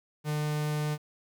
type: tone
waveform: 45% pulse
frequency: 150.4 Hz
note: D3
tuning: 42 cents sharp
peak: -28 dBFS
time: 0.24-0.98 s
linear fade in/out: 50 ms
effects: 10-bit